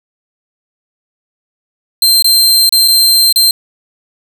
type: tone with dropouts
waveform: sawtooth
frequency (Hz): 4143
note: C8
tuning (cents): -18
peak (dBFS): -3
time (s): 2.02-3.51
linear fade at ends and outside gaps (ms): 2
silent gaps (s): 2.224-2.244 / 2.693-2.724 / 2.878-2.882 / 3.326-3.359
effects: none